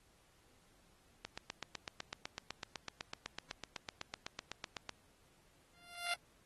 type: click train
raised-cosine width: 0.2 ms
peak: -24 dBFS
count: 30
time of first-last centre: 1.25-4.893 s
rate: 7.96 Hz
type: tone with exponential growth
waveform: 10% pulse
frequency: 697 Hz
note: F5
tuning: 4 cents flat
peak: -25 dBFS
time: 5.73-6.14 s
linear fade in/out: 5 ms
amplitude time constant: 89 ms
effects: pink hiss -70 dBFS RMS until 6.45 s + AAC 32 kbps